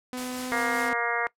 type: tone with pitch glide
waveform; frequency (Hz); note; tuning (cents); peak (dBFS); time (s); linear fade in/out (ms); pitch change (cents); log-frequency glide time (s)
sawtooth; 251.6 to 254.1; B3 to B3; +32 to +49; -28; 0.13-0.93; 0; +17; 0.32-0.52
type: noise with tremolo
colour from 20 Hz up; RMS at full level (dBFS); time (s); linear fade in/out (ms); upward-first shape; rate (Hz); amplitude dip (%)
white; -37; 0.17-0.89; 2; sine; 5.2; 30
type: harmonic tone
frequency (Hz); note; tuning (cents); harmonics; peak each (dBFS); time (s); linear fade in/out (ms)
235.8; A#3; +20; 2 / 3 / 4 / 5 / 6 / 7 / 8 / 9; -33 / -33 / -33 / -33 / -33 / -33 / -33 / -33; 0.52-1.27; 0
effects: noise-tail reverb RT60 0.1 s tail -20 dB re dry + low-pass 11000 Hz 12 dB/octave